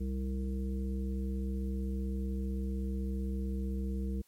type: harmonic tone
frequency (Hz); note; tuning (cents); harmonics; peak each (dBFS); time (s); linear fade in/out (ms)
65.41; C2; 0; 1 / 3 / 5 / 7; -33 / -37 / -45 / -47; 0-4.22; 10
effects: white hiss -68 dBFS RMS until 4.27 s + MP3 64 kbps